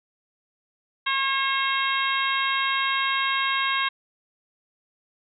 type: harmonic tone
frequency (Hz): 540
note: C#5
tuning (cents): -45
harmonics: 2 / 3 / 4 / 5 / 6 / 7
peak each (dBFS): -26 / -28 / -29 / -30 / -31 / -31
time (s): 1.06-3.89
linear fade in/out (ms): 10
effects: none